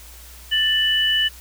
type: tone pair together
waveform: sine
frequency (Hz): 1768 / 2968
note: A6 / F#7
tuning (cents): +8 / +5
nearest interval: major sixth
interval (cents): 897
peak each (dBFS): -22 / -17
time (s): 0.51-1.29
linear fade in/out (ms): 20
effects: added 60 Hz sine -42 dBFS peak until 1.4 s + white hiss -44 dBFS RMS until 1.4 s